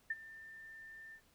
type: tone with ADSR envelope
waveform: sine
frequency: 1791 Hz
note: A6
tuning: 30 cents sharp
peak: -32 dBFS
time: 0.1-1.21 s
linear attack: 6 ms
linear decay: 35 ms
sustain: -18 dB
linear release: 74 ms
effects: pink hiss -70 dBFS RMS until 1.34 s